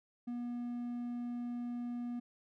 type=tone; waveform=triangle; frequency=241.2 Hz; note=B3; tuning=41 cents flat; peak=-35 dBFS; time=0.27-2.2 s; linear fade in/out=10 ms; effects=none